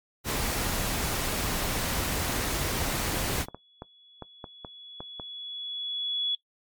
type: noise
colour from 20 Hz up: pink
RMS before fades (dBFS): -29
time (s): 0.24-3.46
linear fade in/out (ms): 50
type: clicks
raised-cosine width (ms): 1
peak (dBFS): -23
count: 12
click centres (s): 2.448 / 2.737 / 2.816 / 3.298 / 3.485 / 3.546 / 3.821 / 4.223 / 4.442 / 4.648 / 5.005 / 5.198
type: tone with exponential growth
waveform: sine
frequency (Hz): 3388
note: G#7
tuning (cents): +34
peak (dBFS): -24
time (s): 3.26-6.35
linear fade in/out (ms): 2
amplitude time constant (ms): 670
effects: noise-tail reverb RT60 0.1 s tail -19 dB re dry + MP3 96 kbps